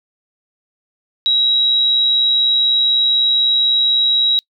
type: tone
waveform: sine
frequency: 3856 Hz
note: B7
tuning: 42 cents flat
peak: -11 dBFS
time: 1.26-4.39 s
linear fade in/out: 0 ms
effects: noise-tail reverb RT60 0.1 s tail -26 dB re dry